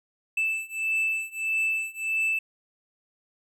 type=beating tone pair; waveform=triangle; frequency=2637 / 2638.6 Hz; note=E7 / E7; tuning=0 / +1 cents; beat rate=1.6 Hz; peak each=-27 / -26 dBFS; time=0.37-2.39 s; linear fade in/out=5 ms; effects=none